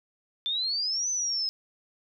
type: exponential two-way sweep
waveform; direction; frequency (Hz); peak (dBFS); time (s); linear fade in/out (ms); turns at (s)
sine; up then down; 3520 to 6140 to 5100; -26; 0.46-1.49; 0; 1.1
effects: none